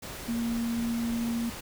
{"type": "tone in noise", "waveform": "sine", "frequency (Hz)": 233.1, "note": "A#3", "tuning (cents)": 0, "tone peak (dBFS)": -27, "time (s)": [0.28, 1.5], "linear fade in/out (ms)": 10, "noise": "pink", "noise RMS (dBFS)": -40, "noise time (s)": [0.02, 1.61], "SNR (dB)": 10, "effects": []}